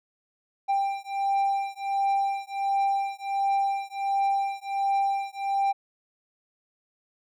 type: beating tone pair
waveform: triangle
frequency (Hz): 789 / 790.4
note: G5 / G5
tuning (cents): +11 / +14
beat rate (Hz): 1.4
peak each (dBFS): -25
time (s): 0.68-5.73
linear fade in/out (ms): 20
effects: none